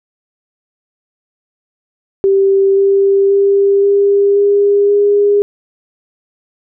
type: tone with pitch steps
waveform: sine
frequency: 390.8 / 394.2 / 397.6 / 401.1 / 404.6 / 408.1 Hz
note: G4 / G4 / G4 / G4 / G#4 / G#4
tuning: -5 / +10 / +25 / +40 / -45 / -30 cents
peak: -7 dBFS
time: 2.24-5.42 s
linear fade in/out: 0 ms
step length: 530 ms
effects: none